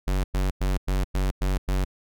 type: tone bursts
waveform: square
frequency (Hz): 47.11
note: F#1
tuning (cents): +32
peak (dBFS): -22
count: 7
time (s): 0.07-1.848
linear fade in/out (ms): 10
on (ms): 170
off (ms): 98
effects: none